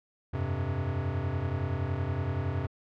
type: chord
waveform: square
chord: F suspended second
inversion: none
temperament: equal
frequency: 87.31 / 98 / 130.81 Hz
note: F2 / G2 / C3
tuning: 0 / 0 / 0 cents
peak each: -34 dBFS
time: 0.33-2.67 s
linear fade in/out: 10 ms
effects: low-pass 2000 Hz 12 dB/octave